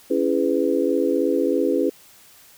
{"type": "chord", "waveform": "sine", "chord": "C# minor seventh", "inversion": "none", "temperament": "just", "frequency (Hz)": [277.2, 332.6, 415.8, 498.9], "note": ["C#4", "E4", "G#4", "B4"], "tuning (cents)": [0, 16, 2, 17], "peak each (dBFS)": -23, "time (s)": [0.1, 1.9], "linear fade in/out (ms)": 10, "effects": ["white hiss -50 dBFS RMS until 2.57 s"]}